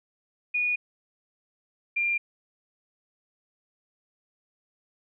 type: tone pair in turn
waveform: sine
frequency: 2455 / 2391 Hz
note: D#7 / D7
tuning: -24 / +30 cents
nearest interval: unison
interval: 46 cents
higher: first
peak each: -23 dBFS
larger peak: neither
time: 0.54-0.76 / 1.96-2.18 s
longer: neither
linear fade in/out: 10 ms
effects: none